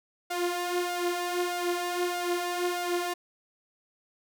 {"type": "tone with flanger", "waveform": "sawtooth", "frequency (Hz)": 353.2, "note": "F4", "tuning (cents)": 20, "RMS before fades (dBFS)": -30, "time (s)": [0.3, 3.14], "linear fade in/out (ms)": 10, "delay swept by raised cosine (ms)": [1.4, 4.6], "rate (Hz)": 1.6, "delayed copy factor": 0.6, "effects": []}